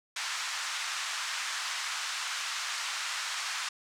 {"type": "band-pass noise", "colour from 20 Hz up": "pink", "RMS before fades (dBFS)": -35, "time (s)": [0.16, 3.69], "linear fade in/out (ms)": 5, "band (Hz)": [1100, 7700], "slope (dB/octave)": 24, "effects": []}